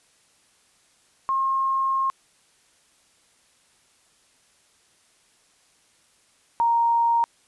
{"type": "tone pair in turn", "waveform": "sine", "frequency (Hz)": [1072, 932.3], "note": ["C6", "A#5"], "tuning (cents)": [42, 0], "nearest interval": "major second", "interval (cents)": 242, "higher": "first", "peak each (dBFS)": [-20, -17], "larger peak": "second", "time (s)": [[1.29, 2.1], [6.6, 7.24]], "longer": "first", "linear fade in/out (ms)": 0, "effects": ["white hiss -61 dBFS RMS until 7.47 s", "resampled to 24000 Hz"]}